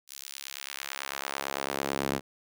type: tone with high-pass filter sweep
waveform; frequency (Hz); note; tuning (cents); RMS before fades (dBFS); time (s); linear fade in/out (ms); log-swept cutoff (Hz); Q
sawtooth; 69; C#2; -7; -35; 0.07-2.21; 50; 5700 to 220; 0.78
effects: none